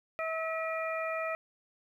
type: harmonic tone with a mistuned harmonic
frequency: 646 Hz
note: E5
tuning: 35 cents flat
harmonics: 1 / 2 / 3 / 4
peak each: -34 / -37 / -40 / -40 dBFS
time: 0.19-1.35 s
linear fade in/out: 0 ms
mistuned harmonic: 4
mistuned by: -120 cents
effects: 11-bit